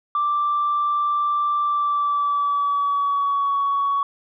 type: tone with pitch glide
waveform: sine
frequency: 1174.7 to 1121 Hz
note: D6 to C#6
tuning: 0 to +19 cents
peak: -17 dBFS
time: 0.15-4.03 s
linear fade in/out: 2 ms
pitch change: -81 cents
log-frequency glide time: 1.61-3.53 s
effects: tanh soft clip ceiling -14 dBFS